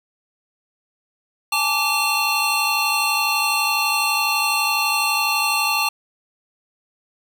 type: tone cluster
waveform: square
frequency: 832 / 884 / 1162 / 2712 / 4252 Hz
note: G#5 / A5 / D6 / E7 / C8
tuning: +3 / +8 / -19 / +49 / +27 cents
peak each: -28 / -27 / -25 / -22 / -26 dBFS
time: 1.52-5.89 s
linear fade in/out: 5 ms
effects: 8-bit